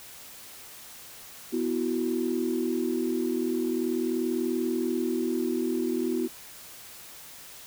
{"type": "chord", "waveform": "sine", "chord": "B suspended fourth", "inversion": "none", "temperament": "equal", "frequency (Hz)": [246.9, 329.6, 370], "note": ["B3", "E4", "F#4"], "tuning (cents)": [0, 0, 0], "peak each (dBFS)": -29, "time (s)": [1.52, 6.28], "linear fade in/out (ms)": 20, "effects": ["tanh soft clip ceiling -16 dBFS", "white hiss -46 dBFS RMS until 7.66 s"]}